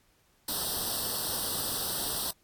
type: noise with comb filter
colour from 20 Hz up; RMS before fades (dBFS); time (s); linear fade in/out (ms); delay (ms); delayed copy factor
white; -32; 0.48-2.31; 5; 0.22; +0.95
effects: pink hiss -67 dBFS RMS until 2.43 s + AAC 64 kbps